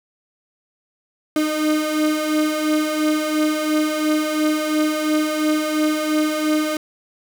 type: beating tone pair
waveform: 35% pulse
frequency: 304.7 / 307.6 Hz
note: D#4 / D#4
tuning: -36 / -20 cents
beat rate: 2.9 Hz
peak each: -22 / -17 dBFS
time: 1.36-6.77 s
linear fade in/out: 2 ms
effects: none